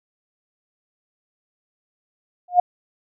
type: tone with exponential growth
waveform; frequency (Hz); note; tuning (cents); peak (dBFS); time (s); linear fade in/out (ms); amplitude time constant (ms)
sine; 715; F5; +41; -6; 2.48-2.6; 5; 24
effects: none